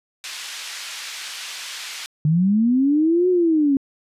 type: band-pass noise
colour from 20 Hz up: pink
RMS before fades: -33 dBFS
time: 0.24-2.06 s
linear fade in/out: 0 ms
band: 2200 to 6700 Hz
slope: 12 dB/octave
type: linear two-way sweep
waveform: sine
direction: up then down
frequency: 146.83 to 369.2 to 268.1 Hz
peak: -14 dBFS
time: 2.25-3.77 s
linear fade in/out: 2 ms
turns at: 3.29 s
effects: resampled to 32000 Hz